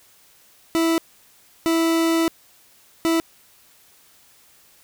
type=tone bursts at uneven times; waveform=40% pulse; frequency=328.9 Hz; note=E4; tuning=4 cents flat; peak=-16 dBFS; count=3; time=0.75-0.98 / 1.66-2.28 / 3.05-3.2 s; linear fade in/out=0 ms; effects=white hiss -54 dBFS RMS until 4.83 s